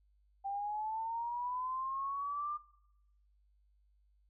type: linear sweep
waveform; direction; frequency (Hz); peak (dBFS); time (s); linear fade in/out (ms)
sine; up; 784 to 1200; -35; 0.44-2.58; 20
effects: noise-tail reverb RT60 0.9 s tail -23 dB re dry + added 50 Hz sine -67 dBFS peak until 4.29 s